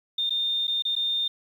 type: tone with dropouts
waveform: sine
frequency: 3630 Hz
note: A#7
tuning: 47 cents flat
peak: -23 dBFS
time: 0.18-1.28 s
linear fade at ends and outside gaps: 5 ms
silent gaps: 0.296-0.305 / 0.671-0.678 / 0.823-0.851 / 0.954-0.963 s
effects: 9-bit